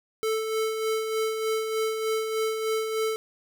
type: tone with tremolo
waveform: square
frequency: 440 Hz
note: A4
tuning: in tune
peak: -24 dBFS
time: 0.23-3.16 s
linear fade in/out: 0 ms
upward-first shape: sine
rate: 3.3 Hz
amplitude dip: 45%
effects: none